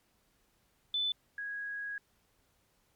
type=tone pair in turn; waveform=sine; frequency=3505 / 1654.1 Hz; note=A7 / G#6; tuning=-7 / -7 cents; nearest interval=octave + minor second; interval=1300 cents; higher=first; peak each=-29 / -36 dBFS; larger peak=first; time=0.94-1.12 / 1.38-1.98 s; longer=second; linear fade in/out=2 ms; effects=pink hiss -72 dBFS RMS until 2.95 s + MP3 96 kbps